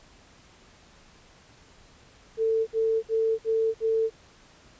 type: tone bursts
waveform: sine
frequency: 446.5 Hz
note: A4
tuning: 25 cents sharp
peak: -21 dBFS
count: 5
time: 2.37-4.102 s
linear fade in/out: 50 ms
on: 300 ms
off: 58 ms
effects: pink hiss -55 dBFS RMS until 4.79 s + resampled to 16000 Hz